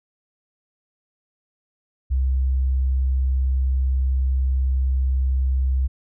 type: tone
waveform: sine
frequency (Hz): 65.41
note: C2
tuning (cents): 0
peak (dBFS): -17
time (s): 2.1-5.88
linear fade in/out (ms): 20
effects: none